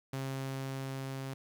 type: tone with level ramp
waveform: sawtooth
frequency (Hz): 134.3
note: C3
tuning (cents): +46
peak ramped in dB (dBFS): -31 to -34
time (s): 0.13-1.34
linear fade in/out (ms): 5
effects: 11-bit